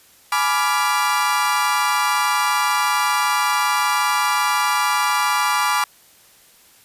35% pulse chord, G# diminished seventh, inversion none, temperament equal with one note detuned, 842.7 / 987.8 / 1174.7 / 1396.9 Hz, G#5 / B5 / D6 / F6, +25 / 0 / 0 / 0 cents, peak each -22 / -20 / -19 / -23 dBFS, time 0.32-5.84 s, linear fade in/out 2 ms, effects white hiss -51 dBFS RMS until 6.84 s + resampled to 32000 Hz

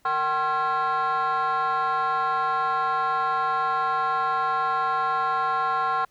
sine tone with frequency modulation, 1066 Hz, C6, 32 cents sharp, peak -19 dBFS, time 0.05-6.05 s, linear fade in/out 5 ms, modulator 302 Hz, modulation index 1.2, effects tanh soft clip ceiling -20 dBFS + pink hiss -64 dBFS RMS until 6.1 s

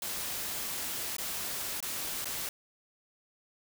white noise with dropouts, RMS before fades -36 dBFS, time 0.02-2.49 s, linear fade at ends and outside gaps 2 ms, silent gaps 1.167-1.183 / 1.804-1.826 / 2.245-2.255 s, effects none

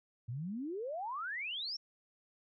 sine exponential sweep, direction up, 110.5 to 5630 Hz, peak -37 dBFS, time 0.28-1.77 s, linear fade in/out 10 ms, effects none

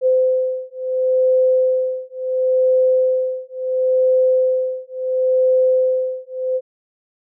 sine beating tone pair, 514 / 514.72 Hz, C5 / C5, -31 / -28 cents, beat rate 0.72 Hz, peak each -17 dBFS, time 0.01-6.61 s, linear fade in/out 50 ms, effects none

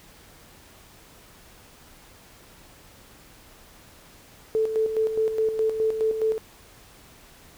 sine tone with tremolo, 440 Hz, A4, in tune, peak -19 dBFS, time 4.55-6.38 s, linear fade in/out 0 ms, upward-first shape square, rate 4.8 Hz, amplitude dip 55%, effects pink hiss -51 dBFS RMS until 7.57 s

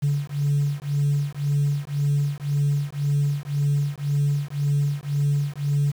sine beating tone pair, 142.5 / 144.4 Hz, C#3 / D3, +48 / -29 cents, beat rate 1.9 Hz, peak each -22 dBFS, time 0.02-5.92 s, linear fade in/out 20 ms, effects tanh soft clip ceiling -15 dBFS + 7-bit

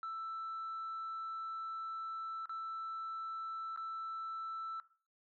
sine tone with dropouts, 1325 Hz, E6, 9 cents sharp, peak -37 dBFS, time 0.03-4.8 s, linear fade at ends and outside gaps 1 ms, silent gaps 2.457-2.494 / 3.762-3.774 s, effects noise-tail reverb RT60 0.4 s tail -18 dB re dry + tanh soft clip ceiling -37 dBFS

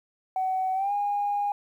sine tone with pitch glide, 753 to 816.4 Hz, F#5 to G#5, +30 to -30 cents, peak -23 dBFS, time 0.36-1.52 s, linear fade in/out 2 ms, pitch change +140 cents, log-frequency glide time 0.74-0.92 s, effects tanh soft clip ceiling -19 dBFS + 10-bit

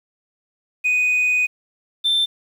sine tone pair in turn, 2489 / 3559 Hz, D#7 / A7, 0 / +19 cents, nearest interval tritone, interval 619 cents, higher second, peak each -13 dBFS, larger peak neither, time 0.84-1.47 / 2.04-2.26 s, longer first, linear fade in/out 20 ms, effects tanh soft clip ceiling -14 dBFS + 8-bit

